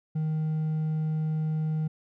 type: tone with hard clipping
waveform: triangle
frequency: 156.2 Hz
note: D#3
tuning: 7 cents sharp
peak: -26 dBFS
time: 0.15-1.88 s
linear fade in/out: 10 ms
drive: 5 dB
effects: none